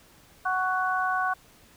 harmonic tone, 371.5 Hz, F#4, 7 cents sharp, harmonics 2 / 3 / 4, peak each -28 / -28 / -28 dBFS, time 0.45-1.34 s, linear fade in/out 10 ms, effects pink hiss -56 dBFS RMS until 1.76 s

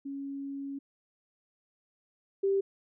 sine tone pair in turn, 277.2 / 392 Hz, C#4 / G4, 0 / 0 cents, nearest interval tritone, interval 600 cents, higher second, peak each -35 / -24 dBFS, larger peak second, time 0.05-0.79 / 2.43-2.61 s, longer first, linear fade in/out 10 ms, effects none

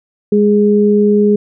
sine tone pair together, 206.2 / 415.3 Hz, G#3 / G#4, -12 / 0 cents, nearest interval octave, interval 1212 cents, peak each -10 dBFS, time 0.32-1.36 s, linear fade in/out 5 ms, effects none

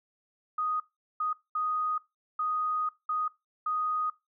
sine tone bursts at uneven times, 1244.5 Hz, D#6, in tune, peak -27 dBFS, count 6, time 0.58-0.8 / 1.2-1.33 / 1.55-1.98 / 2.39-2.89 / 3.09-3.28 / 3.66-4.1 s, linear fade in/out 5 ms, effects noise-tail reverb RT60 0.2 s tail -19 dB re dry

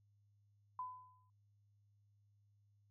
sine tone with exponential decay, 1007 Hz, B5, 33 cents sharp, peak -39 dBFS, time 0.79-1.3 s, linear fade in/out 2 ms, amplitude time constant 110 ms, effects added 102 Hz sine -70 dBFS peak until 2.9 s

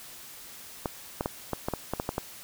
clicks, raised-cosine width 1 ms, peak -14 dBFS, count 10, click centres 0.858 / 1.209 / 1.259 / 1.533 / 1.685 / 1.737 / 1.936 / 1.999 / 2.091 / 2.181 s, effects white hiss -46 dBFS RMS until 2.43 s

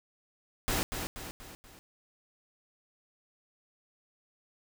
pink noise with echo, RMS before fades -30 dBFS, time 0.68-0.83 s, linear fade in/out 0 ms, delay 240 ms, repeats 4, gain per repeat -6 dB, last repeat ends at 1.79 s, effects none

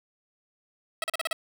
10% pulse tone bursts, 649 Hz, E5, 27 cents flat, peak -18 dBFS, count 6, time 1.02-1.33 s, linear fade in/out 2 ms, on 20 ms, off 38 ms, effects none

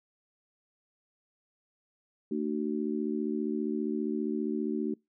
harmonic tone, 75 Hz, D2, 37 cents sharp, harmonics 3 / 4 / 5, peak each -32 / -33 / -34 dBFS, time 2.31-4.94 s, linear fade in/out 5 ms, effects noise-tail reverb RT60 0.2 s tail -26 dB re dry

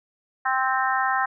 harmonic tone, 261.6 Hz, C4, in tune, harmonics 3 / 4 / 5 / 6 / 7, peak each -25 / -26 / -27 / -28 / -28 dBFS, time 0.45-1.26 s, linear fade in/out 10 ms, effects none

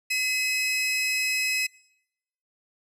sawtooth tone pair together, 2030 / 2558 Hz, B6 / D#7, +47 / +47 cents, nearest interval major third, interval 400 cents, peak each -28 / -21 dBFS, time 0.1-1.67 s, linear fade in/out 10 ms, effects noise-tail reverb RT60 0.9 s tail -26 dB re dry + low-pass 12000 Hz 12 dB/octave

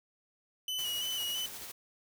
40% pulse tone with vibrato, 2960 Hz, F#7, in tune, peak -32 dBFS, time 0.68-1.46 s, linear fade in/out 2 ms, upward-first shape square, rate 3 Hz, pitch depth 31 cents each way
white noise with tremolo, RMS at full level -43 dBFS, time 0.78-1.72 s, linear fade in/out 10 ms, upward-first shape sine, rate 12 Hz, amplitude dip 30%
effects none

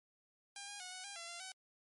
5% pulse tone with pitch steps, 802 / 814 / 732 / 741 / 803 / 679 / 690 / 755 Hz, G5 / G#5 / F#5 / F#5 / G5 / F5 / F5 / F#5, +39 / -35 / -19 / +2 / +41 / -49 / -21 / +35 cents, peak -34 dBFS, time 0.56-1.52 s, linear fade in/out 2 ms, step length 120 ms, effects MP3 48 kbps

